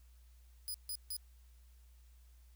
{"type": "tone bursts", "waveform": "5% pulse", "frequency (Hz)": 4978, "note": "D#8", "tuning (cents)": 0, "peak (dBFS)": -32, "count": 3, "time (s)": [0.68, 1.166], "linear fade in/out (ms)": 0, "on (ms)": 62, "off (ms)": 150, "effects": ["added 60 Hz sine -58 dBFS peak until 2.55 s", "white hiss -73 dBFS RMS until 2.55 s"]}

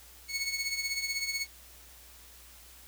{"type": "tone with tremolo", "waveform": "20% pulse", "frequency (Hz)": 2206, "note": "C#7", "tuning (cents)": -9, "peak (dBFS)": -23, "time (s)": [0.28, 1.47], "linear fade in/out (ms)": 50, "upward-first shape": "triangle", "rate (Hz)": 16, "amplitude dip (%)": 70, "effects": ["added 60 Hz sine -57 dBFS peak until 2.87 s", "white hiss -54 dBFS RMS until 2.87 s"]}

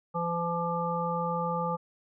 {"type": "harmonic tone with a mistuned harmonic", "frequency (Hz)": 170, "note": "F3", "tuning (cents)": -46, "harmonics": [1, 3, 5, 7], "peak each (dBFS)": [-33, -33, -33, -33], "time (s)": [0.14, 1.77], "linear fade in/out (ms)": 20, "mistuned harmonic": 5, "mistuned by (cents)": 26, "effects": []}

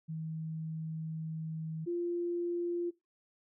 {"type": "tone pair in turn", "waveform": "sine", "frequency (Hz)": [159.5, 346.9], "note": ["D#3", "F4"], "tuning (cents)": [43, -12], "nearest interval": "octave + minor second", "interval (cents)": 1345, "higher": "second", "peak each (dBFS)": [-36, -31], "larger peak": "second", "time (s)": [[0.08, 1.86], [1.86, 2.91]], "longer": "first", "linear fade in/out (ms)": 20, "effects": ["noise-tail reverb RT60 0.2 s tail -19 dB re dry"]}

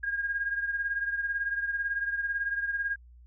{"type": "beating tone pair", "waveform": "sine", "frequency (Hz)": [1624, 1642], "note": ["G#6", "G#6"], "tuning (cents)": [-39, -20], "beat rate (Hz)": 18, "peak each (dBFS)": [-29, -35], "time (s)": [0.03, 2.96], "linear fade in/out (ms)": 10, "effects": ["added 60 Hz sine -50 dBFS peak until 3.26 s"]}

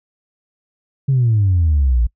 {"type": "exponential sweep", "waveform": "sine", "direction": "down", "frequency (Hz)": [140, 55], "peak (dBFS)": -10, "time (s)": [1.08, 2.07], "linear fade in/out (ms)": 10, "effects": ["noise-tail reverb RT60 0.1 s tail -25 dB re dry", "tanh soft clip ceiling -8 dBFS"]}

